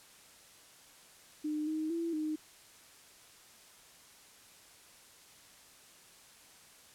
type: tone with pitch steps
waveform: sine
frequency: 303.2 / 312.5 / 334.6 / 308.6 Hz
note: D#4 / D#4 / E4 / D#4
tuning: -45 / +8 / +26 / -14 cents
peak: -32 dBFS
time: 1.44-2.36 s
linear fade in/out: 10 ms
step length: 230 ms
effects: white hiss -58 dBFS RMS until 6.94 s + low-pass 11000 Hz 12 dB/octave